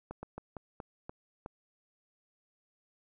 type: slowing click train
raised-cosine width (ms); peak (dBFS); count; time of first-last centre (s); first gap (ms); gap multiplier
1; -27; 7; 0.11-1.461; 120; 1.25
effects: none